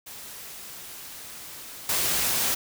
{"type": "noise with level steps", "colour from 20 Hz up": "white", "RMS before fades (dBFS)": [-41, -25], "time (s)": [0.06, 2.55], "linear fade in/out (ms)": 10, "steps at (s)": 1.89, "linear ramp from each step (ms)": 2, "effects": []}